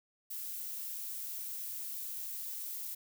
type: noise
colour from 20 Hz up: violet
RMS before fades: -41 dBFS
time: 0.3-2.95 s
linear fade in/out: 10 ms
effects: none